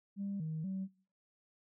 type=tone with pitch steps; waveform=sine; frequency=199 / 157.9 / 190.9 Hz; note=G3 / D#3 / G3; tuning=+26 / +26 / -46 cents; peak=-35 dBFS; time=0.16-0.88 s; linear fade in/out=50 ms; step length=240 ms; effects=noise-tail reverb RT60 0.5 s tail -23 dB re dry + tanh soft clip ceiling -32 dBFS